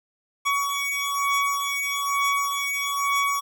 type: beating tone pair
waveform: 25% pulse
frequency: 1125 / 1126.1 Hz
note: C#6 / C#6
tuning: +25 / +27 cents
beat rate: 1.1 Hz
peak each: -22 / -22 dBFS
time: 0.45-3.41 s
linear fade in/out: 20 ms
effects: none